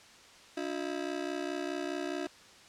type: ring-modulated tone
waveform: 30% pulse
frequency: 325.4 Hz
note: E4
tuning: 22 cents flat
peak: -28 dBFS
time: 0.57-2.27 s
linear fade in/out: 0 ms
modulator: 32.4 Hz
effects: white hiss -55 dBFS RMS until 2.68 s + low-pass 6000 Hz 12 dB/octave